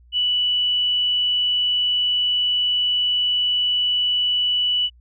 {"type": "tone", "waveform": "sine", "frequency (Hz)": 2960, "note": "F#7", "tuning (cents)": 0, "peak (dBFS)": -17, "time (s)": [0.12, 4.9], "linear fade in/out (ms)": 50, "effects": ["added 60 Hz sine -48 dBFS peak until 5 s"]}